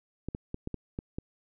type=clicks; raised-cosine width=3 ms; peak=-21 dBFS; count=7; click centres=0.286 / 0.349 / 0.544 / 0.674 / 0.743 / 0.989 / 1.185 s; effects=none